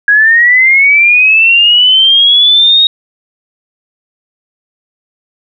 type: linear sweep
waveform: sine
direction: up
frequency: 1641 to 3770 Hz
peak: -3 dBFS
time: 0.08-2.87 s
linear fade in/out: 2 ms
effects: none